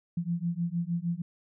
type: beating tone pair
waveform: sine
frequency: 168.1 / 174.6 Hz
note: E3 / F3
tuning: +34 / 0 cents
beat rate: 6.5 Hz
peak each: -31 dBFS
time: 0.17-1.22 s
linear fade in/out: 5 ms
effects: none